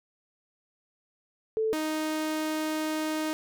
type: tone pair in turn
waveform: sine / sawtooth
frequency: 440 / 311.1 Hz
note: A4 / D#4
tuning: 0 / 0 cents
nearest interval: tritone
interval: 600 cents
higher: first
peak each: -24 dBFS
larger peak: neither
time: 1.57-1.73 / 1.73-3.33 s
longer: second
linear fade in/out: 0 ms
effects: none